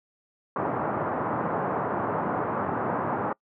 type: band-pass noise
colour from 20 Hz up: white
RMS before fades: -28 dBFS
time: 0.56-3.33 s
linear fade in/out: 2 ms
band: 110 to 1200 Hz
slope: 24 dB/octave
effects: noise-tail reverb RT60 0.1 s tail -26 dB re dry + low-pass 2000 Hz 12 dB/octave